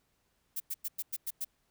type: noise bursts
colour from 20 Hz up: violet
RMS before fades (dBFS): -35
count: 7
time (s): 0.56-1.448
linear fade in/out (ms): 10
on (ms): 42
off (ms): 99
effects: pink hiss -75 dBFS RMS until 1.7 s

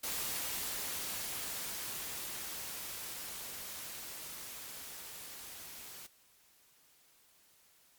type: noise with level ramp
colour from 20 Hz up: white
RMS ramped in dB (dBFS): -37 to -49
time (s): 0.03-6.07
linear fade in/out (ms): 10
effects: white hiss -66 dBFS RMS until 7.98 s + MP3 96 kbps

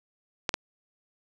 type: clicks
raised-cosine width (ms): 0.2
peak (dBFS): -8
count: 2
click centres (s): 0.492 / 0.541
effects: none

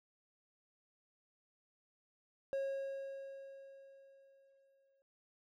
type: tone with exponential decay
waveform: triangle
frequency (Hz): 545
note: C#5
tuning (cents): -29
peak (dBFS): -32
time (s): 2.53-5.02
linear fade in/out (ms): 0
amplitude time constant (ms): 540
effects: none

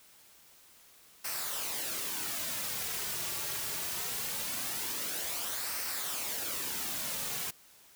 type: noise with flanger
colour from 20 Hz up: white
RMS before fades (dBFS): -36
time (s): 1.24-7.51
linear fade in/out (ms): 10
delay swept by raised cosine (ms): 0.28 to 3.98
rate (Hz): 0.22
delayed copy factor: -0.5
effects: white hiss -59 dBFS RMS until 7.95 s

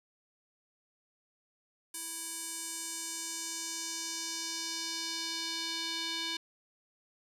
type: tone with band-pass filter sweep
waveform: square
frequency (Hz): 329.6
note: E4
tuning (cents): 0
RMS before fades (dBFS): -38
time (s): 1.94-6.37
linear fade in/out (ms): 5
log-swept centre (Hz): 9600 to 3800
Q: 2.1
effects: none

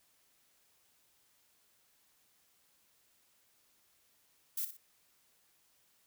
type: noise with echo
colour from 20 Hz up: violet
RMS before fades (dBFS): -36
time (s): 4.57-4.65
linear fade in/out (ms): 5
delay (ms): 60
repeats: 2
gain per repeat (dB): -10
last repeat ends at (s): 4.77
effects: white hiss -71 dBFS RMS until 6.06 s

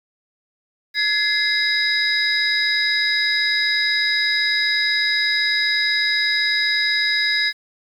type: tone cluster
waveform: sine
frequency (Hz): 1695 / 2077 / 3866 / 4974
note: G#6 / C7 / B7 / D#8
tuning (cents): +35 / -13 / -38 / -1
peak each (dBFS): -21 / -22 / -23 / -22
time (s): 0.94-7.53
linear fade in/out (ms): 50
effects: tanh soft clip ceiling -6 dBFS + 8-bit

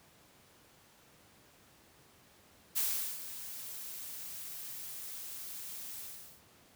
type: noise with ADSR envelope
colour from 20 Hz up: blue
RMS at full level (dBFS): -31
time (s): 2.75-6.42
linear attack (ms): 23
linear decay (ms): 400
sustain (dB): -13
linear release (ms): 430
effects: pink hiss -62 dBFS RMS until 6.75 s + high-pass 80 Hz 12 dB/octave

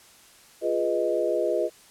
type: chord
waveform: sine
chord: F half-diminished seventh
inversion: none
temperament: equal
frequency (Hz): 349.2 / 415.3 / 493.9 / 622.3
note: F4 / Ab4 / Cb5 / Eb5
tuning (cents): 0 / 0 / 0 / 0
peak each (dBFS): -28 / -29 / -28 / -26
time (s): 0.61-1.7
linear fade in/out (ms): 50
effects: white hiss -53 dBFS RMS until 1.9 s + low-pass 11000 Hz 12 dB/octave

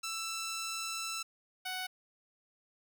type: tone pair in turn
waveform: 10% pulse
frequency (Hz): 1329 / 743.1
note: E6 / F#5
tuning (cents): +14 / +7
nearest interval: minor seventh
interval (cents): 1007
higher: first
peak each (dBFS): -28 / -28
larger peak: neither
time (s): 0.03-1.23 / 1.65-1.87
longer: first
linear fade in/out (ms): 10
effects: none

